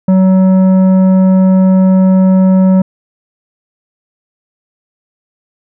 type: tone with tanh clipping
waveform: sine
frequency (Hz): 188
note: F#3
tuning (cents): +28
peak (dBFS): -6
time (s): 0.08-2.82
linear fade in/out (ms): 5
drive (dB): 10
effects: none